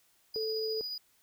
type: tone with tremolo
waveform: triangle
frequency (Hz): 4928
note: D#8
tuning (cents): -17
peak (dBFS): -33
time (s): 0.34-0.98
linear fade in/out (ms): 5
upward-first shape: triangle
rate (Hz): 14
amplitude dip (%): 35
type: tone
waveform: sine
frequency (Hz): 440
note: A4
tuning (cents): 0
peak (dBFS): -32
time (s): 0.36-0.81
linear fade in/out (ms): 0
effects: white hiss -68 dBFS RMS until 1.22 s